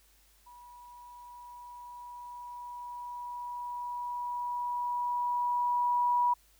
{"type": "tone with level ramp", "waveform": "sine", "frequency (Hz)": 972, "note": "B5", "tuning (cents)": -28, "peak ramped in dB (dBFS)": [-50, -23], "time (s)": [0.46, 6.34], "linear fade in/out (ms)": 10, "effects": ["added 50 Hz sine -65 dBFS peak until 6.59 s", "white hiss -65 dBFS RMS until 6.59 s"]}